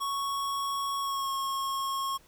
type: tone with pitch glide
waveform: square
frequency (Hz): 1108.7 to 1087.1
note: C#6 to C#6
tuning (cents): 0 to -34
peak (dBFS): -30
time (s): 0-2.18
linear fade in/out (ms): 20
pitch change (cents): -34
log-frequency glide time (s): 1-1.3
effects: pink hiss -60 dBFS RMS until 2.27 s